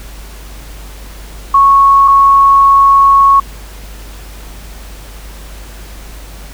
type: tone pair in turn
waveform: sine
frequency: 1104 / 1104 Hz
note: C#6 / C#6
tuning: -7 / -7 cents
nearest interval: unison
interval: 0 cents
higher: neither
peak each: -3 dBFS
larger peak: neither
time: 1.54-2.08 / 2.08-3.4 s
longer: second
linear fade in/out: 5 ms
effects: added 50 Hz sine -28 dBFS peak until 6.53 s + pink hiss -35 dBFS RMS until 6.53 s